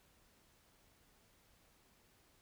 silence, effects pink hiss -70 dBFS RMS until 2.41 s

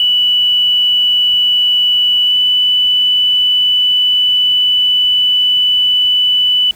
triangle tone with pitch glide, 2960 to 2982 Hz, F#7 to F#7, 0 to +13 cents, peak -5 dBFS, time 0-6.71 s, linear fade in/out 2 ms, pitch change +13 cents, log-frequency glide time 2.24-2.35 s, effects tanh soft clip ceiling -7 dBFS + pink hiss -42 dBFS RMS until 6.75 s

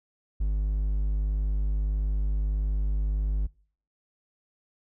triangle tone, 50.8 Hz, G#1, 38 cents flat, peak -21 dBFS, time 0.4-3.47 s, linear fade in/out 10 ms, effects noise-tail reverb RT60 0.5 s tail -24 dB re dry

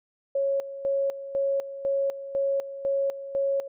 sine tone with tremolo, 551 Hz, C#5, 11 cents flat, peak -22 dBFS, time 0.35-3.68 s, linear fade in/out 5 ms, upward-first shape square, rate 2 Hz, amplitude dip 75%, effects none

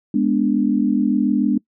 sine chord, G# diminished, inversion none, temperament equal, 207.7 / 246.9 / 293.7 Hz, G#3 / B3 / D4, 0 / 0 / 0 cents, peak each -19 dBFS, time 0.14-1.58 s, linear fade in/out 5 ms, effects noise-tail reverb RT60 0.1 s tail -23 dB re dry

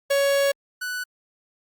45% pulse tone pair in turn, 558 / 1485.8 Hz, C#5 / F#6, +11 / +7 cents, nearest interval octave + perfect fourth, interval 1696 cents, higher second, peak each -18 / -27 dBFS, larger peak first, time 0.1-0.52 / 0.81-1.04 s, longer first, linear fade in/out 10 ms, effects Opus 48 kbps

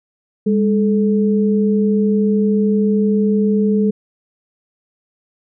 sine tone pair together, 203.4 / 433.4 Hz, G#3 / A4, -36 / -26 cents, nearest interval octave + minor second, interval 1310 cents, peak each -13 / -18 dBFS, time 0.46-3.91 s, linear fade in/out 10 ms, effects none

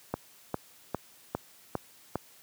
click train, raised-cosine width 1 ms, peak -15 dBFS, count 6, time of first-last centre 0.14-2.156 s, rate 2.48 Hz, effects white hiss -57 dBFS RMS until 2.42 s + high-pass 80 Hz 12 dB/octave

